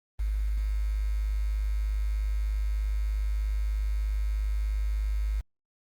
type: tone with quantisation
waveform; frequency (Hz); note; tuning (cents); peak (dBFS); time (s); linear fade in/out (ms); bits
sine; 51.6; G#1; -10; -25; 0.19-5.41; 10; 8
effects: Opus 24 kbps